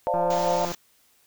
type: chord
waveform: sine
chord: D minor seventh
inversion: third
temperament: equal with one note detuned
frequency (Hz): 523.3 / 587.3 / 698.5 / 893.8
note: C5 / D5 / F5 / A5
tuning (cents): 0 / 0 / 0 / +27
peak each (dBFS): -27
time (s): 0.07-0.65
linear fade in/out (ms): 0
type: click train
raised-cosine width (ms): 1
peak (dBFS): -19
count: 101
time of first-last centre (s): 0.14-0.718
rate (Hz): 173
type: band-stop noise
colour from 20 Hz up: white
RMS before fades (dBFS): -36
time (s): 0.3-0.75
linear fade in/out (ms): 5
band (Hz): 7300 to 16000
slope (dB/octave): 96
effects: white hiss -62 dBFS RMS until 1.26 s